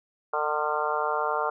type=harmonic tone with a mistuned harmonic; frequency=150.6 Hz; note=D3; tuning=44 cents sharp; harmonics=3 / 4 / 5 / 6 / 7 / 8 / 9; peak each=-32 / -32 / -32 / -32 / -32 / -32 / -32 dBFS; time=0.33-1.5 s; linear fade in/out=5 ms; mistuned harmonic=9; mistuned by=+32 cents; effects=none